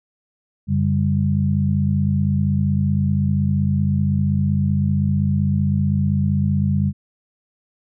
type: tone cluster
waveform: sine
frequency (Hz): 92.2 / 142.1 / 197.7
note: F#2 / C#3 / G3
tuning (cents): -6 / +43 / +15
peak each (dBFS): -20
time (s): 0.67-6.93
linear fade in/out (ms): 50
effects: none